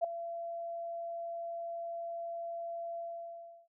sine tone with ADSR envelope, 678 Hz, E5, 49 cents sharp, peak -24 dBFS, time 0.01-3.68 s, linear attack 32 ms, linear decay 4 ms, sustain -13 dB, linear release 700 ms, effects none

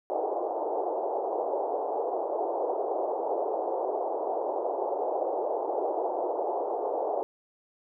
white band-pass noise, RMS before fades -30 dBFS, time 0.1-7.23 s, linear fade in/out 0 ms, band 360 to 830 Hz, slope 48 dB/octave, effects none

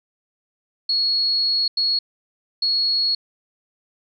sine tone bursts at uneven times, 4335 Hz, C#8, 39 cents flat, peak -17 dBFS, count 3, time 0.89-1.68 / 1.77-1.99 / 2.62-3.15 s, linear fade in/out 5 ms, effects none

